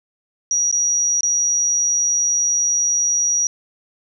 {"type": "tone with dropouts", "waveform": "sine", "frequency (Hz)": 5770, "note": "F#8", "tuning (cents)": -44, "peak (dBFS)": -15, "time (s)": [0.51, 3.47], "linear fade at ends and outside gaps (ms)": 1, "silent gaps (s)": [[0.713, 0.726], [1.208, 1.232]], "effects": []}